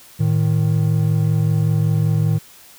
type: tone pair together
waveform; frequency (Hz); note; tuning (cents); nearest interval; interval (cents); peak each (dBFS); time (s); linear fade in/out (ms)
triangle; 110.34 / 155.56; A2 / D#3; +5 / 0; tritone; 595; -15; 0.19-2.39; 20
effects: white hiss -45 dBFS RMS until 2.78 s